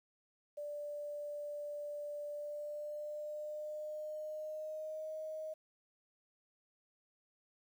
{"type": "tone with pitch glide", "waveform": "sine", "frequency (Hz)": [587.3, 625.8], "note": ["D5", "D#5"], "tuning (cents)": [0, 10], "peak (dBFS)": -40, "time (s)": [0.57, 5.54], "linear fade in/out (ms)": 10, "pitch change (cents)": 110, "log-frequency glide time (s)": [2.29, 5.13], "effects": ["11-bit"]}